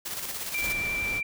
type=noise with tremolo; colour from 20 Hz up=white; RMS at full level=-33 dBFS; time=0.05-0.73 s; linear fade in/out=10 ms; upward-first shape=square; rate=17 Hz; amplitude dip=40%
type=tone with vibrato; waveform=sine; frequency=2349 Hz; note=D7; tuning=in tune; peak=-27 dBFS; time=0.54-1.23 s; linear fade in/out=5 ms; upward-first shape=sine; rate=11 Hz; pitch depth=10 cents each way
type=noise; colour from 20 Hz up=pink; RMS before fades=-37 dBFS; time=0.59-1.22 s; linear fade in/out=50 ms
effects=none